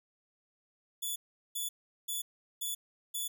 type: tone bursts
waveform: 5% pulse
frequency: 3447 Hz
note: A7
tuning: 36 cents flat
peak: -26 dBFS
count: 5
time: 1.02-3.28 s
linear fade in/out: 10 ms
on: 140 ms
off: 390 ms
effects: none